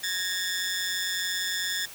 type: ring-modulated tone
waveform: 15% pulse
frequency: 1751 Hz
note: A6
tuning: 9 cents flat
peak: -18 dBFS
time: 0.03-1.86 s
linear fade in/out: 10 ms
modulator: 91.4 Hz
effects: white hiss -44 dBFS RMS until 1.94 s